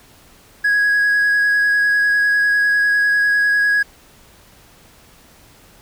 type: tone with vibrato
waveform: triangle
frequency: 1661.2 Hz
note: G#6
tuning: in tune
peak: -10 dBFS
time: 0.64-3.83 s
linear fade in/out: 10 ms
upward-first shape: sine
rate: 10 Hz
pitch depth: 11 cents each way
effects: tanh soft clip ceiling -7 dBFS + pink hiss -48 dBFS RMS until 5.81 s